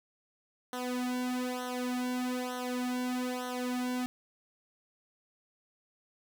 sawtooth tone with flanger, 250 Hz, B3, 21 cents sharp, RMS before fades -34 dBFS, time 0.73-4.06 s, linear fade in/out 0 ms, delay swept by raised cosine 0.41 to 2.41 ms, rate 1.1 Hz, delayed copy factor -0.95, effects none

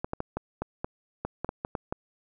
clicks, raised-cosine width 1 ms, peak -16 dBFS, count 12, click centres 0.045 / 0.134 / 0.204 / 0.37 / 0.62 / 0.845 / 1.25 / 1.446 / 1.491 / 1.649 / 1.752 / 1.925 s, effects none

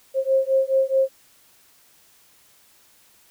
sine beating tone pair, 531 / 535.7 Hz, C5 / C5, +25 / +41 cents, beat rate 4.7 Hz, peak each -20 dBFS, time 0.14-1.09 s, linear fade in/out 50 ms, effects white hiss -56 dBFS RMS until 3.3 s

